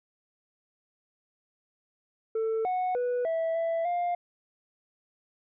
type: tone with pitch steps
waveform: sine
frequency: 445.2 / 735 / 491.4 / 655 / 663 / 703 Hz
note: A4 / F#5 / B4 / E5 / E5 / F5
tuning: +20 / -12 / -9 / -11 / +10 / +11 cents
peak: -23 dBFS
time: 2.35-4.15 s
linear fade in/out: 5 ms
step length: 300 ms
effects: tanh soft clip ceiling -25 dBFS